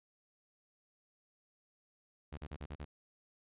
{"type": "tone bursts", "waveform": "sawtooth", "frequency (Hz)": 73.42, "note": "D2", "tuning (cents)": 0, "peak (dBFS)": -38, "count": 6, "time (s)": [2.32, 2.85], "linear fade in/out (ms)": 10, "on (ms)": 55, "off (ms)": 40, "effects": ["resampled to 8000 Hz"]}